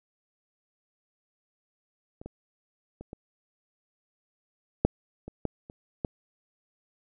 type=clicks; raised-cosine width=2 ms; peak=-29 / -25 / -28 / -26 / -6 / -26 / -14 / -30 / -15 dBFS; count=9; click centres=2.215 / 2.26 / 3.01 / 3.131 / 4.85 / 5.28 / 5.453 / 5.699 / 6.048 s; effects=none